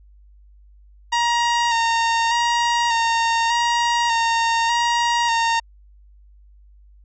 sawtooth tone with vibrato, 932.3 Hz, A#5, in tune, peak -13 dBFS, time 1.12-5.6 s, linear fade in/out 10 ms, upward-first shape square, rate 0.84 Hz, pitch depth 24 cents each way, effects added 50 Hz sine -46 dBFS peak until 7.04 s + resampled to 16000 Hz

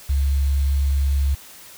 sine tone with quantisation, 69.3 Hz, C#2, in tune, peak -16 dBFS, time 0.09-1.35 s, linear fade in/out 10 ms, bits 7, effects white hiss -43 dBFS RMS until 1.77 s

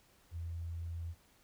sine tone, 84 Hz, E2, 33 cents sharp, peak -38 dBFS, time 0.31-1.15 s, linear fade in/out 50 ms, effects pink hiss -67 dBFS RMS until 1.43 s

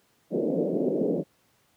white band-pass noise, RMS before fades -26 dBFS, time 0.3-1.24 s, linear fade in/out 50 ms, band 170 to 550 Hz, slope 48 dB/octave, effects pink hiss -66 dBFS RMS until 1.76 s + high-pass 100 Hz 12 dB/octave

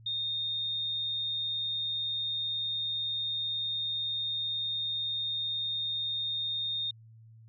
sine tone, 3671 Hz, A#7, 27 cents flat, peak -30 dBFS, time 0.06-6.91 s, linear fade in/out 5 ms, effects added 112 Hz sine -51 dBFS peak until 7.48 s

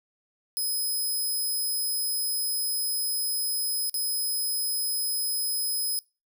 5% pulse tone with dropouts, 5080 Hz, D#8, 35 cents sharp, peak -20 dBFS, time 0.57-5.99 s, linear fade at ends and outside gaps 0 ms, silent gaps 3.896-3.942 s, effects noise-tail reverb RT60 0.3 s tail -25 dB re dry

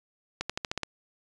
accelerating click train, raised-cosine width 0.2 ms, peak -13 dBFS, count 7, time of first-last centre 0.41-0.833 s, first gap 86 ms, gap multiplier 0.92, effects resampled to 22050 Hz

